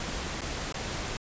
pink noise with dropouts, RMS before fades -34 dBFS, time 0-1.17 s, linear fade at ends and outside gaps 2 ms, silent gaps 0.409-0.416 / 0.725-0.742 s, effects resampled to 16000 Hz

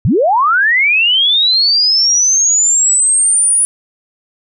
sine linear sweep, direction up, 82.9 to 9830 Hz, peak -8 dBFS, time 0.05-3.65 s, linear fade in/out 0 ms, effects none

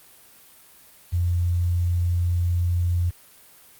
sine tone with quantisation, 87.31 Hz, F2, in tune, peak -19 dBFS, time 1.12-3.11 s, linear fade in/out 20 ms, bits 8, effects white hiss -51 dBFS RMS until 3.79 s + Opus 32 kbps

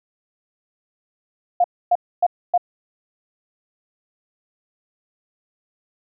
sine tone bursts, 708 Hz, F5, 23 cents sharp, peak -12 dBFS, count 4, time 1.6-2.578 s, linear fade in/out 5 ms, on 42 ms, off 270 ms, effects none

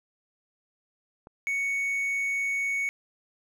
click, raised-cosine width 1 ms, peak -32 dBFS, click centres 1.271 s
triangle tone, 2224 Hz, C#7, 5 cents sharp, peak -24 dBFS, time 1.47-2.89 s, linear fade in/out 0 ms
effects none

